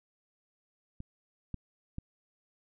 clicks, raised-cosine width 5 ms, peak -29 / -24 / -25 dBFS, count 3, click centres 1.004 / 1.543 / 1.984 s, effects none

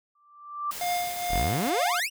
sine tone with exponential growth, 1174.7 Hz, D6, in tune, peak -24 dBFS, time 0.15-0.71 s, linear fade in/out 5 ms, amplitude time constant 120 ms
white noise, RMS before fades -37 dBFS, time 0.71-1.7 s, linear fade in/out 2 ms
square tone with tremolo, 708 Hz, F5, 23 cents sharp, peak -25 dBFS, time 0.81-2 s, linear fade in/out 2 ms, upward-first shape triangle, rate 2.2 Hz, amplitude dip 70%
sawtooth exponential sweep, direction up, 30.87 to 2960 Hz, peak -22 dBFS, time 1.29-2.1 s, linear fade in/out 50 ms
effects none

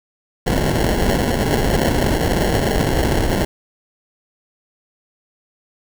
pink noise with sample-and-hold, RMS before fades -17 dBFS, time 0.46-3.45 s, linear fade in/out 10 ms, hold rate 1225 Hz, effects none

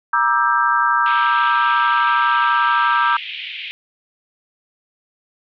sine chord, E half-diminished seventh, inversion second, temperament just, 949.3 / 1186.7 / 1318.5 / 1582.2 Hz, Bb5 / D6 / E6 / G6, +31 / +18 / 0 / +16 cents, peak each -19 dBFS, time 0.13-3.17 s, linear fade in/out 5 ms
pink band-pass noise, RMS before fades -30 dBFS, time 1.06-3.71 s, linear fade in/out 0 ms, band 2200 to 3400 Hz, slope 48 dB/octave
effects none

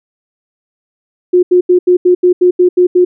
sine tone bursts, 359.7 Hz, F#4, 49 cents flat, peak -4 dBFS, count 10, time 1.33-3.05 s, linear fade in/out 10 ms, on 100 ms, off 80 ms, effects none

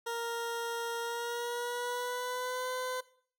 20% pulse tone with pitch glide, 466.2 to 508.4 Hz, A#4 to C5, 0 to -50 cents, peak -29 dBFS, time 0.06-3.01 s, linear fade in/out 10 ms, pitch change +150 cents, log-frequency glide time 1-2.69 s, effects noise-tail reverb RT60 0.5 s tail -18 dB re dry

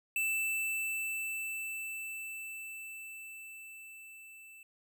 square tone with level ramp, 2650 Hz, E7, 9 cents sharp, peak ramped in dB -30 to -52 dBFS, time 0.16-4.63 s, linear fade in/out 2 ms, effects none

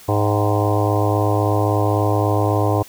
harmonic tone with a mistuned harmonic, 103.7 Hz, G#2, 2 cents flat, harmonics 1 / 3 / 4 / 5 / 6 / 7 / 8 / 9 / 10, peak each -18 / -23 / -24 / -25 / -26 / -26 / -27 / -28 / -28 dBFS, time 0.08-2.83 s, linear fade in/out 10 ms, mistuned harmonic 8, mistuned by -76 cents, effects white hiss -43 dBFS RMS until 2.88 s

